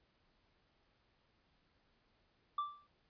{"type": "tone with exponential decay", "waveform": "triangle", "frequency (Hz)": 1172, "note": "D6", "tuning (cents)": -4, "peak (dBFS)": -30, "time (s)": [2.58, 2.87], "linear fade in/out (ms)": 5, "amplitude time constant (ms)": 63, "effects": ["pink hiss -75 dBFS RMS until 3.09 s", "resampled to 11025 Hz"]}